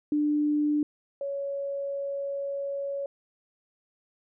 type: tone pair in turn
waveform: sine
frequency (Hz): 297.1 / 558.4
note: D4 / C#5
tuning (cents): +20 / +13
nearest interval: major seventh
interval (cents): 1093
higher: second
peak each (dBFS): -22 / -29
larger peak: first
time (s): 0.12-0.83 / 1.21-3.06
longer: second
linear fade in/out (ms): 2
effects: none